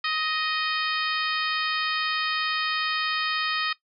harmonic tone with a mistuned harmonic, 622.3 Hz, D#5, in tune, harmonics 2 / 3 / 4 / 5 / 6 / 7 / 8, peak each -29 / -31 / -32 / -33 / -34 / -34 / -35 dBFS, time 0.04-3.73 s, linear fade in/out 5 ms, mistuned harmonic 2, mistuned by +18 cents, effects noise-tail reverb RT60 0.1 s tail -17 dB re dry

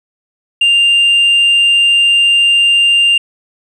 sine tone with tanh clipping, 2794 Hz, F7, in tune, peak -7 dBFS, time 0.61-3.18 s, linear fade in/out 5 ms, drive 1 dB, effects none

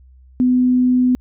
sine tone, 251.2 Hz, B3, 30 cents sharp, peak -11 dBFS, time 0.4-1.15 s, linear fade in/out 0 ms, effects added 64 Hz sine -43 dBFS peak until 1.2 s

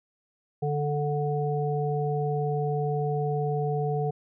harmonic tone, 146.83 Hz, D3, in tune, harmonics 1 / 3 / 5, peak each -27 / -29 / -32 dBFS, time 0.62-4.11 s, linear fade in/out 10 ms, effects none

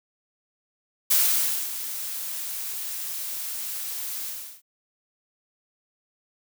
blue noise with ADSR envelope, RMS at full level -19 dBFS, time 1.1-4.62 s, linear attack 12 ms, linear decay 570 ms, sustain -13 dB, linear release 380 ms, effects none

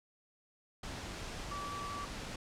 sine tone in noise, 1153 Hz, D6, 32 cents flat, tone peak -40 dBFS, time 1.51-2.05 s, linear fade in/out 5 ms, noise pink, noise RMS -43 dBFS, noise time 0.83-2.36 s, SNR 0 dB, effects low-pass 7000 Hz 12 dB/octave

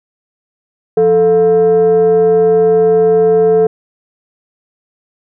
sine tone with frequency modulation, 440 Hz, A4, in tune, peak -5 dBFS, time 0.97-3.67 s, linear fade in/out 5 ms, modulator 265 Hz, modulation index 0.42, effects tanh soft clip ceiling -3 dBFS

